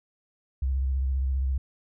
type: tone with vibrato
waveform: sine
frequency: 66.3 Hz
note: C2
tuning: 23 cents sharp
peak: -23 dBFS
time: 0.62-1.58 s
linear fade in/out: 5 ms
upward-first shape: square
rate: 15 Hz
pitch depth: 50 cents each way
effects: none